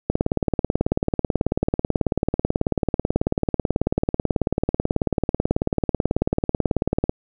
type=click train; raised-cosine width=2 ms; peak=-5 dBFS; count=129; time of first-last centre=0.1-7.095 s; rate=18.3 Hz; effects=none